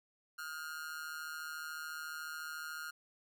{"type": "tone with amplitude modulation", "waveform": "45% pulse", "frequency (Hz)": 1419, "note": "F6", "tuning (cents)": 27, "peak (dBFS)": -38, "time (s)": [0.38, 2.91], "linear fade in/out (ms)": 10, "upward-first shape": "sine", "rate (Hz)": 154, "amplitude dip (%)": 85, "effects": []}